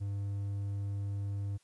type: tone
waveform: triangle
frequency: 100 Hz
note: G2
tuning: 35 cents sharp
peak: -31 dBFS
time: 0-1.58 s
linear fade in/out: 20 ms
effects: white hiss -70 dBFS RMS until 1.63 s + resampled to 24000 Hz